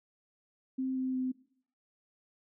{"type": "tone with pitch steps", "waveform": "sine", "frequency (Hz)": [261.6, 259.3, 257.1], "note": ["C4", "C4", "C4"], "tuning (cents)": [0, -15, -30], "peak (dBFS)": -30, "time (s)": [0.78, 1.32], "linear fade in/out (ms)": 10, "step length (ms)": 180, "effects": ["noise-tail reverb RT60 0.6 s tail -19 dB re dry"]}